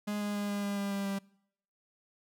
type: tone with pitch steps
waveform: 45% pulse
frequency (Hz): 207.7 / 206.1 / 204.6 / 203.1 / 201.6 / 200 / 198.55 / 197.06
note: G#3 / G#3 / G#3 / G#3 / G3 / G3 / G3 / G3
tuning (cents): 0 / -13 / -26 / -38 / +49 / +35 / +22 / +9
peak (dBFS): -32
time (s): 0.07-1.19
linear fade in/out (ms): 10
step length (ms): 140
effects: noise-tail reverb RT60 0.7 s tail -24 dB re dry